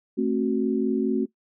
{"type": "chord", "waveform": "sine", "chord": "F# diminished", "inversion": "first", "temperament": "just", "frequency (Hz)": [222, 266.4, 370], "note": ["A3", "C4", "F#4"], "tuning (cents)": [16, 31, 0], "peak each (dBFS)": -25, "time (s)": [0.17, 1.26], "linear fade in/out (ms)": 20, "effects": ["noise-tail reverb RT60 0.1 s tail -17 dB re dry"]}